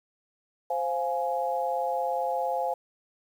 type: chord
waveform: sine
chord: F minor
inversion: second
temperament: equal with one note detuned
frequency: 523.3 / 698.5 / 835.9 Hz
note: C5 / F5 / Ab5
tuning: 0 / 0 / +11 cents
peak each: -30 dBFS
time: 0.7-2.74 s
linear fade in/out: 5 ms
effects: 9-bit